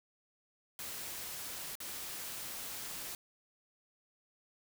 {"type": "noise with dropouts", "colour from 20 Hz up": "white", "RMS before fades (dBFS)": -43, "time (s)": [0.79, 3.15], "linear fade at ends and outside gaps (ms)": 1, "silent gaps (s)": [1.754, 1.803], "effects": []}